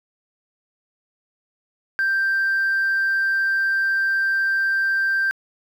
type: tone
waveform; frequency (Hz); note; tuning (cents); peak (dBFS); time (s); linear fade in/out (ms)
sine; 1573; G6; +6; -16; 1.99-5.31; 0
effects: tanh soft clip ceiling -15 dBFS + 8-bit